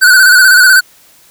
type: tone with vibrato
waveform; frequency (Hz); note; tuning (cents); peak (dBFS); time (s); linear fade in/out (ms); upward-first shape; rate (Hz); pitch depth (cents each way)
square; 1500; F#6; +23; -3; 0.01-0.81; 20; square; 16; 47
effects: white hiss -44 dBFS RMS until 1.3 s